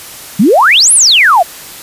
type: exponential two-way sweep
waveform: sine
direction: up then down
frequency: 174.61 to 11175 to 638 Hz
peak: -3 dBFS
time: 0.39-1.43 s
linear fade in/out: 10 ms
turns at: 0.93 s
effects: white hiss -29 dBFS RMS until 1.82 s + resampled to 32000 Hz